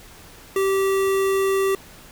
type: tone with notch filter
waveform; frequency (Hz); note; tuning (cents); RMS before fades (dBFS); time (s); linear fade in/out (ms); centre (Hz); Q
square; 388.3; G4; -16; -20; 0.56-1.75; 2; 4700; 1.6
effects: pink hiss -45 dBFS RMS until 2.11 s